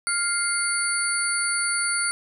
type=tone cluster; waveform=sine; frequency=1400 / 2103 / 4505 / 9430 Hz; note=F6 / C7 / C#8 / D9; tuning=+4 / +8 / +27 / +6 cents; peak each=-26 / -31 / -30 / -25 dBFS; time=0.07-2.11 s; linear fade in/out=0 ms; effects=none

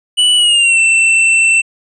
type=tone with pitch glide; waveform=square; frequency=2960 to 2683 Hz; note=F#7 to E7; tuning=0 to +30 cents; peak=-8 dBFS; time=0.17-1.62 s; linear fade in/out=20 ms; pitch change=-170 cents; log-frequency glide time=0.36-0.78 s; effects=resampled to 22050 Hz

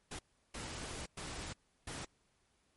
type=noise bursts at uneven times; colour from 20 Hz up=pink; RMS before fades=-44 dBFS; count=4; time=0.11-0.19 / 0.54-1.06 / 1.17-1.53 / 1.87-2.05 s; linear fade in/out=5 ms; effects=pink hiss -75 dBFS RMS until 2.76 s + MP3 48 kbps

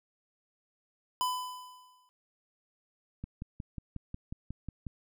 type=tone with exponential decay; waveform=square; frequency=1003 Hz; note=B5; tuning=26 cents sharp; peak=-27 dBFS; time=1.21-2.09 s; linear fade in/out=0 ms; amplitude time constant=190 ms
type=click train; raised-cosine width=5 ms; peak=-26 dBFS; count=10; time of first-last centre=3.24-4.867 s; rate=5.53 Hz
effects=none

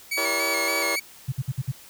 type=tone with vibrato; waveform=sawtooth; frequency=2217 Hz; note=C#7; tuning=in tune; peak=-21 dBFS; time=0.11-1 s; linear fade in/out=10 ms; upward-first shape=square; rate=3.5 Hz; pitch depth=38 cents each way
type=chord; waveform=20% pulse; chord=E diminished seventh; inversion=none; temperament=just; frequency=329.6 / 395.6 / 474.7 / 569.6 Hz; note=E4 / G4 / Bb4 / Db5; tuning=0 / +16 / +31 / +47 cents; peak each=-28 / -30 / -28 / -24 dBFS; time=0.17-0.96 s; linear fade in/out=10 ms
type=tone bursts; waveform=sine; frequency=130 Hz; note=C3; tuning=11 cents flat; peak=-22 dBFS; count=5; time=1.28-1.718 s; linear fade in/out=10 ms; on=42 ms; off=57 ms
effects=white hiss -48 dBFS RMS until 1.89 s

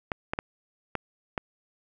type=clicks; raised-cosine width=0.5 ms; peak=-13 dBFS; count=5; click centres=0.118 / 0.335 / 0.389 / 0.953 / 1.378 s; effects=none

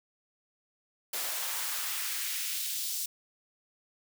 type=noise with high-pass filter sweep; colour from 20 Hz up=white; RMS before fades=-34 dBFS; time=1.13-3.06 s; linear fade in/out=5 ms; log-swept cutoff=500 to 4900 Hz; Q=1.1; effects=none

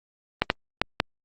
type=clicks; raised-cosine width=0.3 ms; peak=-3 dBFS; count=4; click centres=0.42 / 0.501 / 0.816 / 1.001 s; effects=Opus 24 kbps

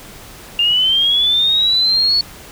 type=linear sweep; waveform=sine; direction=up; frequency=2794 to 4435 Hz; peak=-11 dBFS; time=0.59-2.21 s; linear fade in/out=2 ms; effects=pink hiss -37 dBFS RMS until 2.51 s

